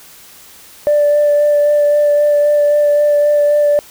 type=tone with vibrato; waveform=sine; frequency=587.3 Hz; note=D5; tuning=in tune; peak=-7 dBFS; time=0.87-3.79 s; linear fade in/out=0 ms; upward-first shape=sine; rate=3.8 Hz; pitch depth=12 cents each way; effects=tanh soft clip ceiling -5 dBFS + white hiss -40 dBFS RMS until 3.9 s